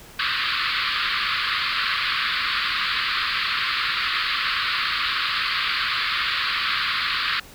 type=band-pass noise; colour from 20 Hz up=pink; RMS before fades=-24 dBFS; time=0.19-7.4 s; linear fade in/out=5 ms; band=1100 to 4700 Hz; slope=96 dB/octave; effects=pink hiss -45 dBFS RMS until 7.54 s